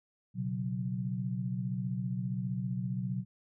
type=chord; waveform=sine; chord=B suspended second; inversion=none; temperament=equal; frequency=123.47 / 138.59 / 185 Hz; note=B2 / C#3 / F#3; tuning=0 / 0 / 0 cents; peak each=-35 / -39 / -35 dBFS; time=0.34-3.25 s; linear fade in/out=50 ms; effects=none